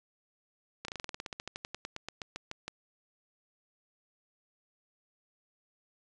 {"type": "slowing click train", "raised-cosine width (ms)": 0.2, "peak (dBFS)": -21, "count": 23, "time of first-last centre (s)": [0.85, 2.68], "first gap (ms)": 33, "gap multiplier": 1.08, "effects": ["resampled to 22050 Hz"]}